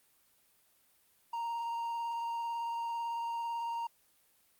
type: tone with vibrato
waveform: triangle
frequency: 931 Hz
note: A#5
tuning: 2 cents flat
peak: -32 dBFS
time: 1.33-3.87 s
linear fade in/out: 5 ms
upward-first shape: sine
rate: 18 Hz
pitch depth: 12 cents each way
effects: white hiss -69 dBFS RMS until 4.59 s + Opus 32 kbps